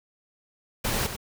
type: noise with echo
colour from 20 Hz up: pink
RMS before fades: -27 dBFS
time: 0.84-1.07 s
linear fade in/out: 10 ms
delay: 95 ms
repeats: 1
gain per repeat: -8 dB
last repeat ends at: 1.165 s
effects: none